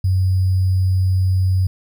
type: tone with sample-and-hold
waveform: sine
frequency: 93.3 Hz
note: F#2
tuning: 15 cents sharp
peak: -13 dBFS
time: 0.04-1.67 s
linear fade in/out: 5 ms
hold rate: 4900 Hz
effects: none